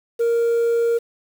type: tone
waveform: sine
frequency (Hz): 466.2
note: A#4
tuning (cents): 0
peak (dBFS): -13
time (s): 0.19-0.99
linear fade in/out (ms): 20
effects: tanh soft clip ceiling -15 dBFS + 7-bit